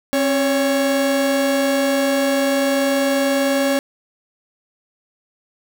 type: tone pair together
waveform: 45% pulse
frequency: 270 / 560.3 Hz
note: C#4 / C#5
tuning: -45 / +18 cents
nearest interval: octave + minor second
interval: 1263 cents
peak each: -19 / -18 dBFS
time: 0.13-3.79 s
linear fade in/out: 0 ms
effects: none